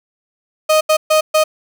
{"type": "tone bursts at uneven times", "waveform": "35% pulse", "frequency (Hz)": 622.3, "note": "D#5", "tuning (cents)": 0, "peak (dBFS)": -8, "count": 4, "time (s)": [[0.69, 0.81], [0.89, 0.97], [1.1, 1.21], [1.34, 1.44]], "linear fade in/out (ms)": 10, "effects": []}